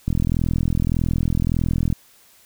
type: click train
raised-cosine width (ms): 5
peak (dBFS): -8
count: 78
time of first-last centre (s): 0.08-1.927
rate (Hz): 41.7
effects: white hiss -53 dBFS RMS until 2.45 s